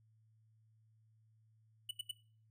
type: tone bursts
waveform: square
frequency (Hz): 2960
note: F#7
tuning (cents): 0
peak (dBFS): -39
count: 3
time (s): 1.89-2.113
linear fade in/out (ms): 5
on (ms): 21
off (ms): 80
effects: noise-tail reverb RT60 0.4 s tail -18 dB re dry + added 110 Hz sine -67 dBFS peak until 2.5 s